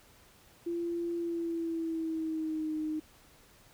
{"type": "tone with pitch glide", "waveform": "sine", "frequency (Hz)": [341.6, 309.7], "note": ["F4", "D#4"], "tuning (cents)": [-38, -8], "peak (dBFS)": -31, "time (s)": [0.66, 3], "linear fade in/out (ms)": 10, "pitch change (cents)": -170, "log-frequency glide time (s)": [1.16, 2.75], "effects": ["pink hiss -60 dBFS RMS until 3.73 s"]}